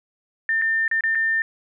sine tone with dropouts, 1800 Hz, A6, 39 cents sharp, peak -18 dBFS, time 0.49-1.42 s, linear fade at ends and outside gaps 1 ms, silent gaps 0.616-0.62 / 0.879-0.913 / 1.008-1.037 / 1.15-1.154 s, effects none

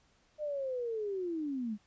sine linear sweep, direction down, 613 to 200.5 Hz, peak -33 dBFS, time 0.38-1.78 s, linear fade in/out 50 ms, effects pink hiss -69 dBFS RMS until 1.86 s + resampled to 16000 Hz

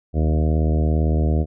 harmonic tone with a mistuned harmonic, 77.78 Hz, D#2, in tune, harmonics 1 / 2 / 3 / 4 / 5 / 6 / 7 / 8 / 9, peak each -17 / -23 / -27 / -29 / -31 / -33 / -34 / -35 / -36 dBFS, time 0.13-1.46 s, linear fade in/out 50 ms, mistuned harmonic 1, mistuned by -53 cents, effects none

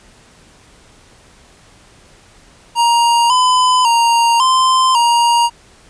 square tone with pitch steps, 939 / 1009 / 932 / 1037 / 942 Hz, A#5 / B5 / A#5 / C6 / A#5, +12 / +37 / -1 / -16 / +18 cents, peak -10 dBFS, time 2.75-5.5 s, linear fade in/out 50 ms, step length 550 ms, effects pink hiss -46 dBFS RMS until 5.89 s + resampled to 22050 Hz

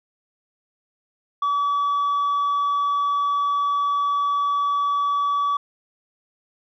sine tone, 1144 Hz, D6, 46 cents flat, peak -16 dBFS, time 1.42-5.57 s, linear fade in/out 5 ms, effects tanh soft clip ceiling -18 dBFS

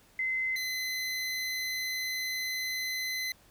sine / 25% pulse tone pair in turn, 2056 / 2035 Hz, C7 / C7, -31 / -49 cents, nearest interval unison, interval 18 cents, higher first, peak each -28 dBFS, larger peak neither, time 0.19-0.56 / 0.56-3.32 s, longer second, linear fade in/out 2 ms, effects pink hiss -61 dBFS RMS until 3.5 s

